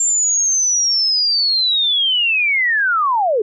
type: linear sweep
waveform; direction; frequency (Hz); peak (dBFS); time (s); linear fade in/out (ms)
sine; down; 7370 to 395.7; -13; 0-3.42; 5
effects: none